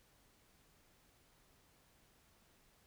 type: silence
effects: pink hiss -70 dBFS RMS until 2.86 s